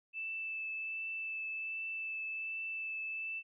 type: tone with vibrato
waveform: sine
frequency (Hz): 2637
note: E7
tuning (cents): 0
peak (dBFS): -37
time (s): 0.13-3.43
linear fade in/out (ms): 50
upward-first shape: triangle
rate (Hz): 1.3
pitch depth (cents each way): 12
effects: none